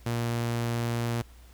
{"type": "tone", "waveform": "sawtooth", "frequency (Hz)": 117.8, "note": "A#2", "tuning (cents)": 19, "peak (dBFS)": -23, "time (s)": [0.06, 1.22], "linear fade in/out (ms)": 5, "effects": ["added 60 Hz sine -49 dBFS peak until 1.53 s", "pink hiss -58 dBFS RMS until 1.53 s"]}